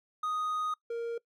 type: tone pair in turn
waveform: triangle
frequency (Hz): 1244.5 / 466.2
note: D#6 / A#4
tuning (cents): 0 / 0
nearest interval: octave + perfect fourth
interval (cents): 1700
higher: first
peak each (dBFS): -28 / -30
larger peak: first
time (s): 0.23-0.74 / 0.9-1.18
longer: first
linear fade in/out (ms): 5
effects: noise-tail reverb RT60 0.1 s tail -22 dB re dry